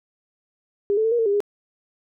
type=tone with pitch steps; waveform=sine; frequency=404.7 / 437.8 / 448.3 / 475.7 / 452.3 / 402.5 / 410 Hz; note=G#4 / A4 / A4 / A#4 / A4 / G4 / G#4; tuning=-45 / -9 / +32 / +35 / +48 / +46 / -22 cents; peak=-17 dBFS; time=0.9-1.404 s; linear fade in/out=0 ms; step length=72 ms; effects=none